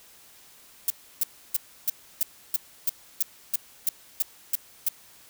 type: noise bursts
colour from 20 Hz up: violet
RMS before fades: -23 dBFS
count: 13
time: 0.88-4.886 s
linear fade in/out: 2 ms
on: 22 ms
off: 310 ms
effects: white hiss -53 dBFS RMS until 5.29 s